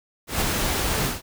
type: noise with ADSR envelope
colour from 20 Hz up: pink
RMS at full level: -22 dBFS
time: 0.27-1.22 s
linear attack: 140 ms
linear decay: 9 ms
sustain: -2 dB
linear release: 160 ms
effects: none